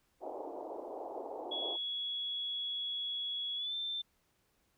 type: band-pass noise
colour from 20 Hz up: white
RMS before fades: -43 dBFS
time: 0.2-1.78 s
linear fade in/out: 50 ms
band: 300 to 850 Hz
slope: 48 dB/octave
type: tone with pitch glide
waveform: sine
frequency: 3359 to 3559 Hz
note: G#7 to A7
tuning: +19 to +19 cents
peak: -35 dBFS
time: 1.51-4.02 s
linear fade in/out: 10 ms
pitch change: +100 cents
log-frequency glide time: 3.56-3.74 s
effects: pink hiss -75 dBFS RMS until 4.77 s